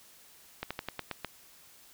slowing click train, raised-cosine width 0.3 ms, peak -18 dBFS, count 7, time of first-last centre 0.63-1.247 s, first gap 76 ms, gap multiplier 1.12, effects white hiss -57 dBFS RMS until 1.93 s

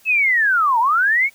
sine linear two-way sweep, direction down then up, 2644 to 880 to 2273 Hz, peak -13 dBFS, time 0.05-1.3 s, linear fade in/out 50 ms, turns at 0.79 s, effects white hiss -52 dBFS RMS until 1.34 s

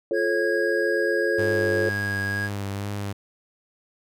sine chord, F augmented, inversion none, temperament just, 349.2 / 436.5 / 545.7 Hz, F4 / A4 / C#5, 0 / -14 / -27 cents, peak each -26 / -25 / -26 dBFS, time 0.11-1.89 s, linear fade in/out 2 ms
triangle tone, 1644 Hz, G#6, 18 cents flat, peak -24 dBFS, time 0.13-2.5 s, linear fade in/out 50 ms
sawtooth tone with vibrato, 100.5 Hz, G2, 44 cents sharp, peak -24 dBFS, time 1.38-3.13 s, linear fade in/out 10 ms, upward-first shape sine, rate 2.1 Hz, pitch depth 26 cents each way
effects none

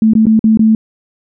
sine tone with dropouts, 220 Hz, A3, in tune, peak -5 dBFS, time 0.02-0.75 s, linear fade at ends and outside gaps 2 ms, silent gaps 0.135-0.152 / 0.256-0.267 / 0.393-0.441 / 0.573-0.593 s, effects none

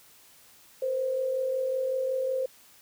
sine tone pair together, 477.9 / 523.3 Hz, A#4 / C5, +43 / 0 cents, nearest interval major second, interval 157 cents, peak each -36 / -26 dBFS, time 0.82-2.46 s, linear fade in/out 5 ms, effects white hiss -56 dBFS RMS until 2.81 s

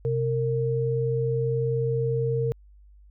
sine tone pair together, 128.89 / 459.3 Hz, C3 / A#4, -26 / -26 cents, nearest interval octave + minor seventh, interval 2200 cents, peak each -25 dBFS, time 0.05-2.52 s, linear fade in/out 0 ms, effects added 50 Hz sine -49 dBFS peak until 3.1 s

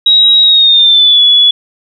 sine tone with pitch glide, 3826 to 3409 Hz, A#7 to G#7, +44 to +45 cents, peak -3 dBFS, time 0.06-1.51 s, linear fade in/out 5 ms, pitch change -199 cents, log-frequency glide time 0.42-1.21 s, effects none

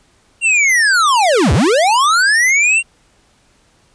square linear two-way sweep, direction down then up, 2794 to 61.74 to 2794 Hz, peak -10 dBFS, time 0.41-2.83 s, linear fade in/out 50 ms, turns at 1.53 s, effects pink hiss -54 dBFS RMS until 3.94 s + resampled to 22050 Hz

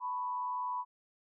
sine tone with frequency modulation, 991 Hz, B5, 6 cents sharp, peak -33 dBFS, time 0-0.85 s, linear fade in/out 50 ms, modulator 102 Hz, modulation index 0.52, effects none

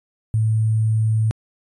sine tone with sample-and-hold, 110 Hz, A2, in tune, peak -15 dBFS, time 0.34-1.31 s, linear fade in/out 0 ms, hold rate 8820 Hz, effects resampled to 22050 Hz

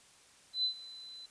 sine tone with ADSR envelope, 4021 Hz, B7, 30 cents sharp, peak -27 dBFS, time 0.53-1.26 s, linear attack 110 ms, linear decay 95 ms, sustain -19 dB, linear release 5 ms, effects white hiss -61 dBFS RMS until 1.3 s + resampled to 22050 Hz

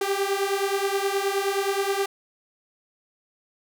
sawtooth beating tone pair, 390 / 399.5 Hz, G4 / G4, -9 / +33 cents, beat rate 9.5 Hz, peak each -22 dBFS, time 0.01-2.06 s, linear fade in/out 5 ms, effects none

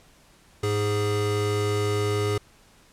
square tone pair together, 104.93 / 413.6 Hz, G#2 / G#4, +18 / -7 cents, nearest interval 2 octaves, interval 2375 cents, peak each -26 dBFS, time 0.63-2.38 s, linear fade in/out 5 ms, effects pink hiss -56 dBFS RMS until 2.92 s + low-pass 11000 Hz 12 dB/octave

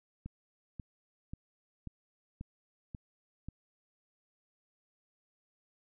click train, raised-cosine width 5 ms, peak -29 dBFS, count 7, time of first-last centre 0.26-3.486 s, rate 1.86 Hz, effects none

